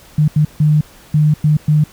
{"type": "tone bursts at uneven times", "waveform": "sine", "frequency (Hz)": 151.5, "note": "D#3", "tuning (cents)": -46, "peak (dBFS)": -8, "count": 6, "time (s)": [[0.18, 0.28], [0.36, 0.45], [0.6, 0.81], [1.14, 1.34], [1.44, 1.57], [1.68, 1.84]], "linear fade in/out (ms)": 5, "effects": ["pink hiss -43 dBFS RMS until 1.92 s"]}